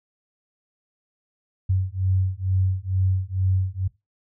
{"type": "beating tone pair", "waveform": "sine", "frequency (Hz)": [93, 95.2], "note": ["F#2", "F#2"], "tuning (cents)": [9, 50], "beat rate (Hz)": 2.2, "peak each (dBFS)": -23, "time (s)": [1.69, 3.88], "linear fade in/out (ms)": 10, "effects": ["noise-tail reverb RT60 0.2 s tail -18 dB re dry"]}